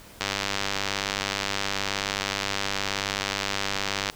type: click train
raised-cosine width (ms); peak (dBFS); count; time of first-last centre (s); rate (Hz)
0.2; -8; 386; 0.21-4.099; 99
effects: pink hiss -48 dBFS RMS until 4.15 s